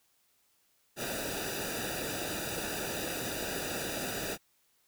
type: noise with comb filter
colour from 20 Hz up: pink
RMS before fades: -36 dBFS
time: 0.96-4.38 s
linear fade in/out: 50 ms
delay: 0.93 ms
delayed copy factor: -0.85
effects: white hiss -71 dBFS RMS until 4.87 s